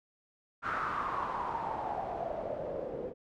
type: noise with low-pass filter sweep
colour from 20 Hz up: white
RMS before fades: -36 dBFS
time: 0.62-3.14 s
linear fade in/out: 50 ms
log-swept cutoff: 1400 to 460 Hz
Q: 6.3
effects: none